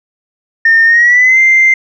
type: tone with pitch glide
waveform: sine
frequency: 1818 to 2088 Hz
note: A#6 to C7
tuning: -44 to -4 cents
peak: -3 dBFS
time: 0.65-1.74 s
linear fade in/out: 5 ms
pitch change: +240 cents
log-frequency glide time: 0.85-1.39 s
effects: tanh soft clip ceiling 0 dBFS